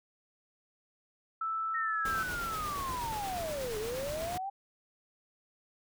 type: tone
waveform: sine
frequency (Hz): 1318.5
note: E6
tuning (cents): 0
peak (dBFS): -31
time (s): 1.41-2.23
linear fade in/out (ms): 5
type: linear two-way sweep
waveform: sine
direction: down then up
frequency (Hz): 1864.7 to 415.3 to 801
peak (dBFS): -34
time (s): 1.74-4.5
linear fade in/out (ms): 10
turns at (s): 3.78
type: noise with tremolo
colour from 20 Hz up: pink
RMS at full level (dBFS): -40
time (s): 2.05-4.38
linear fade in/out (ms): 5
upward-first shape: sine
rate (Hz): 8.4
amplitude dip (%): 25
effects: none